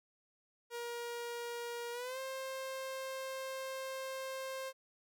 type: tone with pitch glide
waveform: sawtooth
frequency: 474.2 to 529.2 Hz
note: A#4 to C5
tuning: +30 to +20 cents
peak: -36 dBFS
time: 0.7-4.73 s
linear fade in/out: 50 ms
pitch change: +190 cents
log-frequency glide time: 1.92-2.19 s
effects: none